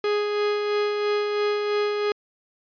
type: tone with tremolo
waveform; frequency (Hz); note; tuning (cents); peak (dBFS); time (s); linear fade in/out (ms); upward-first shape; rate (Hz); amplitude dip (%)
45% pulse; 415.3; G#4; 0; -20; 0.04-2.12; 2; sine; 3; 35
effects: resampled to 11025 Hz